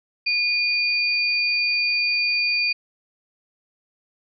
sine tone pair together, 2447 / 4629 Hz, D#7 / D8, -29 / -26 cents, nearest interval major seventh, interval 1103 cents, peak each -20 / -24 dBFS, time 0.26-2.73 s, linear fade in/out 10 ms, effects none

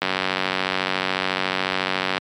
click train, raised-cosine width 0.3 ms, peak -4 dBFS, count 204, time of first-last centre 0.02-2.18 s, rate 94 Hz, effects high-pass 150 Hz 12 dB/octave + MP3 96 kbps

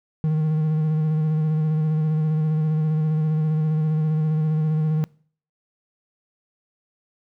triangle tone with vibrato, 155.56 Hz, D#3, in tune, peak -16 dBFS, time 0.24-5.04 s, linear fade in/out 0 ms, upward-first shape square, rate 15 Hz, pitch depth 21 cents each way, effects noise-tail reverb RT60 0.5 s tail -24 dB re dry

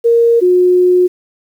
sine tone pair in turn, 466.2 / 361.3 Hz, A#4 / F#4, 0 / -41 cents, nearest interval major third, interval 441 cents, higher first, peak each -6 dBFS, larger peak neither, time 0.04-0.41 / 0.41-1.08 s, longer second, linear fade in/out 20 ms, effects 7-bit

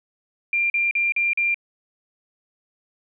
sine tone bursts, 2384 Hz, D7, 25 cents sharp, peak -18 dBFS, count 5, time 0.53-1.544 s, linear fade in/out 2 ms, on 170 ms, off 41 ms, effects none

